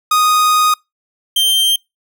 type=tone pair in turn; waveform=45% pulse; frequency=1242 / 3151 Hz; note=D#6 / G7; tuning=-3 / +8 cents; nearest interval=octave + major third; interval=1611 cents; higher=second; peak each=-10 dBFS; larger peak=neither; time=0.11-0.74 / 1.36-1.76 s; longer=first; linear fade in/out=5 ms; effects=noise-tail reverb RT60 0.2 s tail -26 dB re dry